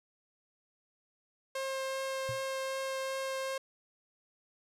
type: tone with vibrato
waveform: sawtooth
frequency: 533 Hz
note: C5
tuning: 32 cents sharp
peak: -30 dBFS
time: 1.55-3.58 s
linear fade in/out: 5 ms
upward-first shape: triangle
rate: 2.6 Hz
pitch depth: 8 cents each way
type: tone with exponential decay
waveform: sine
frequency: 119.6 Hz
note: A#2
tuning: 45 cents sharp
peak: -34 dBFS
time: 2.29-2.44 s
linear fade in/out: 0 ms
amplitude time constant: 32 ms
effects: low-pass 12000 Hz 12 dB/octave